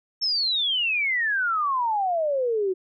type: exponential sweep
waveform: sine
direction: down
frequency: 5470 to 362.6 Hz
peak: -21 dBFS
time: 0.21-2.74 s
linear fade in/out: 20 ms
effects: none